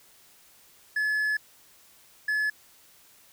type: tone bursts at uneven times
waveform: triangle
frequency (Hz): 1713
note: A6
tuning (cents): -47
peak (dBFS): -22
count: 2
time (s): 0.96-1.37 / 2.28-2.5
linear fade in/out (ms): 5
effects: white hiss -57 dBFS RMS until 3.32 s